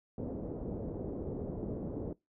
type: low-pass noise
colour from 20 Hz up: white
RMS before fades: -39 dBFS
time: 0.18-2.13 s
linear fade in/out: 2 ms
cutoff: 470 Hz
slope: 24 dB/octave
effects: noise-tail reverb RT60 0.2 s tail -22 dB re dry